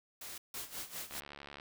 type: noise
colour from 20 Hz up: white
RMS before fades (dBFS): -46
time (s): 0.21-0.38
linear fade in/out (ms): 5
type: noise with tremolo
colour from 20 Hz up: white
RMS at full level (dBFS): -41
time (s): 0.54-1.2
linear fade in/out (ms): 2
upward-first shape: sine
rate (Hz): 5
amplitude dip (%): 80
type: click train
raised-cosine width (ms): 0.3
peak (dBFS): -31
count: 36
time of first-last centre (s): 1.11-1.599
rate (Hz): 71.6
effects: none